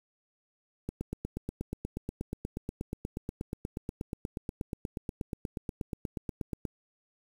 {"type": "click train", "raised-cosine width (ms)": 3, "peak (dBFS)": -21, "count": 49, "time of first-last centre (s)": [0.89, 6.652], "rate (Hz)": 8.33, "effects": ["8-bit"]}